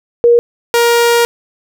sine / sawtooth tone pair in turn, 473.9 / 471.4 Hz, A#4 / A#4, +28 / +19 cents, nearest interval unison, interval 9 cents, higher first, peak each -4 dBFS, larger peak neither, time 0.24-0.39 / 0.74-1.25 s, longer second, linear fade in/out 0 ms, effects none

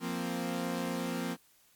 sawtooth chord, F suspended fourth, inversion none, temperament equal, 174.61 / 233.1 / 261.6 Hz, F3 / Bb3 / C4, 0 / 0 / 0 cents, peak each -33 dBFS, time 0-1.37 s, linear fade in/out 50 ms, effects white hiss -65 dBFS RMS until 1.75 s + MP3 96 kbps

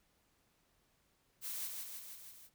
blue noise with echo, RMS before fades -42 dBFS, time 1.41-1.7 s, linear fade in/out 50 ms, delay 160 ms, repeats 5, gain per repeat -3 dB, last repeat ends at 2.5 s, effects pink hiss -75 dBFS RMS until 2.54 s

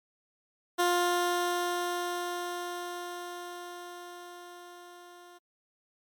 15% pulse tone with level ramp, 352.3 Hz, F4, 15 cents sharp, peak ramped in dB -17 to -44 dBFS, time 0.78-5.39 s, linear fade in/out 20 ms, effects MP3 96 kbps

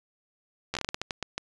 slowing click train, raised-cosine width 0.2 ms, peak -13 dBFS, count 12, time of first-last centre 0.74-1.38 s, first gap 12 ms, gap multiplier 1.29, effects resampled to 22050 Hz

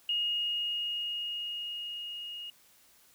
sine tone with level ramp, 2864 Hz, F7, 43 cents sharp, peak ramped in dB -27 to -39 dBFS, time 0.09-2.5 s, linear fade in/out 2 ms, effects white hiss -62 dBFS RMS until 3.14 s

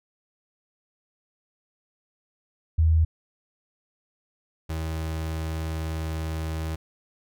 sine / 35% pulse tone pair in turn, 80.3 / 79.92 Hz, E2 / D#2, -45 / +47 cents, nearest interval unison, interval 8 cents, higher first, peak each -16 / -26 dBFS, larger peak first, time 2.78-3.05 / 4.69-6.76 s, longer second, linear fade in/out 10 ms, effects none

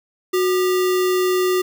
sine tone with sample-and-hold, 367.2 Hz, F#4, 13 cents flat, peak -15 dBFS, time 0.33-1.62 s, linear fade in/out 10 ms, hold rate 1575 Hz, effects none

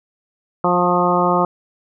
harmonic tone with a mistuned harmonic, 177.2 Hz, F3, 25 cents sharp, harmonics 1 / 2 / 3 / 4 / 5 / 6 / 7, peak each -21 / -21 / -21 / -21 / -21 / -21 / -21 dBFS, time 0.64-1.45 s, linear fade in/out 2 ms, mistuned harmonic 6, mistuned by +19 cents, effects none

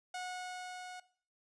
sawtooth tone with level ramp, 730 Hz, F#5, 24 cents flat, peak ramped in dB -35 to -42 dBFS, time 0.14-1 s, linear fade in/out 5 ms, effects noise-tail reverb RT60 0.5 s tail -18 dB re dry + resampled to 22050 Hz

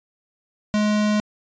square tone, 210.6 Hz, G#3, 24 cents sharp, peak -18 dBFS, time 0.74-1.2 s, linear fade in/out 0 ms, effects resampled to 16000 Hz

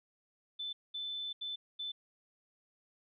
sine tone bursts at uneven times, 3520 Hz, A7, in tune, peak -37 dBFS, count 4, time 0.59-0.73 / 0.94-1.33 / 1.41-1.56 / 1.79-1.92 s, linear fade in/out 10 ms, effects none

